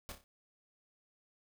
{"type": "noise with echo", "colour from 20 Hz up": "pink", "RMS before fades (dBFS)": -44, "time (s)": [0.09, 0.12], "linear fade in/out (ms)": 0, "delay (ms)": 30, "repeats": 4, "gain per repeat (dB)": -7, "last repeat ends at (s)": 0.24, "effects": []}